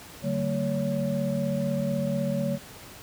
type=tone cluster; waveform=sine; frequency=146.2 / 190.4 / 226.5 / 562 Hz; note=D3 / F#3 / A#3 / C#5; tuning=-7 / +50 / -50 / +24 cents; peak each=-30 dBFS; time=0.22-2.59 s; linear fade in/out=50 ms; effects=pink hiss -45 dBFS RMS until 3.02 s + high-pass 60 Hz 12 dB/octave